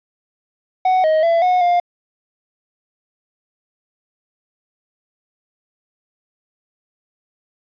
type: tone with pitch steps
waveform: triangle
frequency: 744 / 628 / 671 / 728 / 704 Hz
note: F#5 / D#5 / E5 / F#5 / F5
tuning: +9 / +16 / +31 / -28 / +14 cents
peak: -10 dBFS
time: 0.85-1.8 s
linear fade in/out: 5 ms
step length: 190 ms
effects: resampled to 11025 Hz + 8-bit